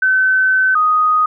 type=tone pair in turn; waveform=sine; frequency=1525 / 1246.2 Hz; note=G6 / D#6; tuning=-48 / +2 cents; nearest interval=minor third; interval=350 cents; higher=first; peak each=-10 dBFS; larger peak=neither; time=0.02-0.75 / 0.75-1.26 s; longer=first; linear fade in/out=5 ms; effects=none